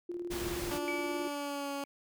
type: tone with tremolo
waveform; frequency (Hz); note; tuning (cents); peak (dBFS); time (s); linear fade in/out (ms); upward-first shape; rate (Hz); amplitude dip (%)
sine; 349.2; F4; 0; -34; 0.09-1.28; 5; square; 19; 45
type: noise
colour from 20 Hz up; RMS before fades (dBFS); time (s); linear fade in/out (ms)
pink; -39; 0.3-0.79; 20
type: tone with pitch glide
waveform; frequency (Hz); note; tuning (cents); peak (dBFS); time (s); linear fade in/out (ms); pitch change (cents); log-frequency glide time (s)
15% pulse; 290.9 to 280.5; D4 to C#4; -16 to +21; -29; 0.71-1.84; 2; -63; 1.22-1.72
type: tone with exponential decay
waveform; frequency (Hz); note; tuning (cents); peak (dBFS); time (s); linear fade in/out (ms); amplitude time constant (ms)
sine; 2291; D7; -44; -34; 0.88-1.85; 0; 210
effects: none